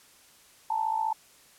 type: tone with amplitude modulation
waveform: sine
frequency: 883 Hz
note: A5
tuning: 6 cents sharp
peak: -22 dBFS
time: 0.7-1.13 s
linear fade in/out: 5 ms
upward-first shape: sine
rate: 55.1 Hz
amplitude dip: 75%
effects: white hiss -57 dBFS RMS until 1.58 s + low-pass 12000 Hz 12 dB/octave